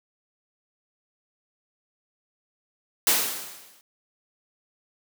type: noise with exponential decay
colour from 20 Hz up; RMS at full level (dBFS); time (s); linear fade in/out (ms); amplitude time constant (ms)
white; -18; 3.07-3.81; 1; 160
effects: high-pass 200 Hz 12 dB/octave

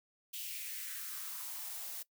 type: noise with high-pass filter sweep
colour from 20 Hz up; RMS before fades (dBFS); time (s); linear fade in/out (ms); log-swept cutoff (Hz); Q
blue; -43; 0.33-2.03; 10; 3000 to 530; 3
effects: noise-tail reverb RT60 0.1 s tail -20 dB re dry

